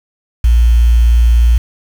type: tone with quantisation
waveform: sine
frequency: 58.27 Hz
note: A#1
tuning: in tune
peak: -5 dBFS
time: 0.44-1.58 s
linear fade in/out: 5 ms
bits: 5
effects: none